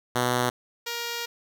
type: tone pair in turn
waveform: 5% pulse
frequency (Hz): 123.47 / 471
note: B2 / A#4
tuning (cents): 0 / +18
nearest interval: octave + major seventh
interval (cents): 2318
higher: second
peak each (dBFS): -11 / -18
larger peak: first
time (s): 0.15-0.5 / 0.86-1.26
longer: second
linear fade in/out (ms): 10
effects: none